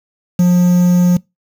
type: tone with quantisation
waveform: triangle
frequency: 177.8 Hz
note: F3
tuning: 31 cents sharp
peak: -5 dBFS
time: 0.39-1.17 s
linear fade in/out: 5 ms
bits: 5
effects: noise-tail reverb RT60 0.2 s tail -23 dB re dry